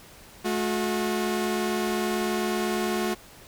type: tone pair together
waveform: sawtooth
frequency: 215.5 / 362.5 Hz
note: A3 / F#4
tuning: -36 / -35 cents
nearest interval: major sixth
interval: 901 cents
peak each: -24 / -23 dBFS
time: 0.44-3.15 s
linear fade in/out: 20 ms
effects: pink hiss -49 dBFS RMS until 3.47 s